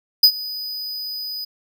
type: tone with ADSR envelope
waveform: square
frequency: 4978 Hz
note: D#8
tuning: in tune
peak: -6 dBFS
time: 0.23-1.45 s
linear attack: 7 ms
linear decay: 72 ms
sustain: -21 dB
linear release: 10 ms
effects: none